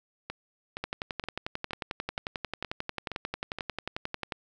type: two click trains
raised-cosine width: 0.3 ms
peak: -19 / -16 dBFS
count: 8 / 40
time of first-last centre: 0.3-3.586 / 0.84-4.322 s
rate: 2.13 / 11.2 Hz
effects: none